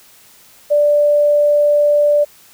sine tone, 587.3 Hz, D5, in tune, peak -9 dBFS, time 0.7-2.25 s, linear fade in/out 20 ms, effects white hiss -46 dBFS RMS until 2.53 s

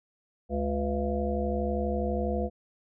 harmonic tone with a mistuned harmonic, 70.8 Hz, C#2, 37 cents sharp, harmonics 1 / 3 / 5 / 7 / 9 / 10, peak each -31 / -32 / -36 / -32 / -40 / -35 dBFS, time 0.49-2.5 s, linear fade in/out 50 ms, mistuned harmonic 10, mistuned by -46 cents, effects none

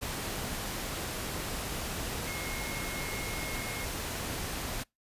sine tone in noise, 2157 Hz, C#7, 48 cents flat, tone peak -41 dBFS, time 2.26-3.86 s, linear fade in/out 20 ms, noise pink, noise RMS -36 dBFS, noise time 0.01-4.84 s, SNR -8 dB, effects noise-tail reverb RT60 0.2 s tail -26 dB re dry + resampled to 32000 Hz

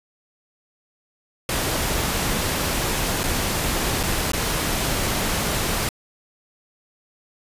pink noise with dropouts, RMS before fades -23 dBFS, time 1.49-5.89 s, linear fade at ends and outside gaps 2 ms, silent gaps 3.234-3.238 / 4.031-4.035 / 4.319-4.333 s, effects resampled to 32000 Hz

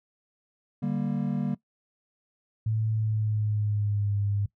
triangle chord, G minor, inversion second, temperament just, 147 / 196 / 235.2 Hz, D3 / G3 / Bb3, +2 / 0 / +16 cents, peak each -28 dBFS, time 0.82-1.55 s, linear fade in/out 10 ms
sine tone with pitch glide, 110 to 101.45 Hz, A2 to G#2, 0 to -40 cents, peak -24 dBFS, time 2.66-4.46 s, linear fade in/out 5 ms, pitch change -140 cents, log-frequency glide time 2.91-4.16 s
effects noise-tail reverb RT60 0.1 s tail -19 dB re dry

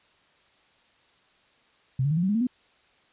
sine tone with pitch steps, 130.81 / 143.48 / 157.37 / 172.6 / 189.32 / 207.6 / 227.8 / 249.8 Hz, C3 / D3 / D#3 / F3 / F#3 / G#3 / A#3 / B3, 0 / -40 / +20 / -20 / +40 / 0 / -40 / +20 cents, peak -21 dBFS, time 1.99-2.47 s, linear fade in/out 5 ms, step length 60 ms, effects white hiss -62 dBFS RMS until 3.12 s + resampled to 8000 Hz

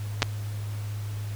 clicks, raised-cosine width 0.2 ms, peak -4 dBFS, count 2, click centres 0.221 / 0.228 s, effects added 104 Hz sine -30 dBFS peak until 1.35 s + pink hiss -46 dBFS RMS until 1.35 s

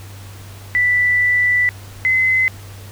sine tone pair in turn, 1975.5 / 2044 Hz, B6 / C7, 0 / -41 cents, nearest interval minor second, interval 59 cents, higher second, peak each -12 dBFS, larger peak neither, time 0.75-1.69 / 2.05-2.48 s, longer first, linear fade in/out 0 ms, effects added 98 Hz sine -34 dBFS peak until 2.91 s + pink hiss -41 dBFS RMS until 2.91 s

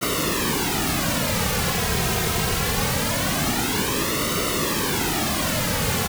pink noise with flanger, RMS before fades -23 dBFS, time 0.01-6.08 s, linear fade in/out 20 ms, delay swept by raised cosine 1.2 to 3.5 ms, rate 0.23 Hz, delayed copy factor -0.8, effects none

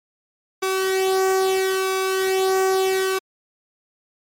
sawtooth tone with flanger, 380 Hz, F#4, 46 cents sharp, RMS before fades -20 dBFS, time 0.62-3.19 s, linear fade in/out 10 ms, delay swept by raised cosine 1.8 to 2.5 ms, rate 0.75 Hz, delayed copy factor +0.6, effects MP3 64 kbps

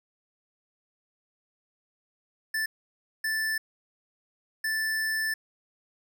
square tone bursts at uneven times, 1760 Hz, A6, in tune, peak -27 dBFS, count 3, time 2.54-2.66 / 3.24-3.58 / 4.64-5.34 s, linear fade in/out 5 ms, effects none

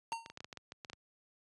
square tone with exponential decay, 916 Hz, A#5, 31 cents flat, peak -33 dBFS, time 0.12-0.32 s, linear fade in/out 0 ms, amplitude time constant 42 ms
clicks, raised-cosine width 0.2 ms, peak -28 dBFS, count 12, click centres 0.127 / 0.261 / 0.3 / 0.374 / 0.405 / 0.445 / 0.528 / 0.573 / 0.721 / 0.848 / 0.899 / 0.932 s
effects high-pass 80 Hz 12 dB/octave + resampled to 24000 Hz

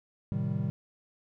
triangle chord, A half-diminished seventh, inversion none, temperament equal, 110 / 130.81 / 155.56 / 196 Hz, A2 / C3 / Eb3 / G3, 0 / 0 / 0 / 0 cents, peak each -32 dBFS, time 0.32-0.7 s, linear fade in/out 0 ms, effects none

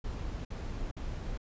brown noise bursts, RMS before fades -37 dBFS, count 3, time 0.04-1.376 s, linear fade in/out 5 ms, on 410 ms, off 53 ms, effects resampled to 16000 Hz

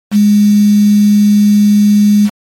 sine tone with quantisation, 207 Hz, G#3, 5 cents flat, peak -4 dBFS, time 0.11-2.3 s, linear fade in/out 50 ms, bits 4, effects MP3 64 kbps

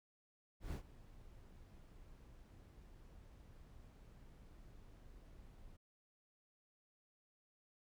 brown noise with ADSR envelope, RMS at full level -41 dBFS, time 0.6-5.77 s, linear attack 130 ms, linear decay 89 ms, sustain -18 dB, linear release 11 ms, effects none

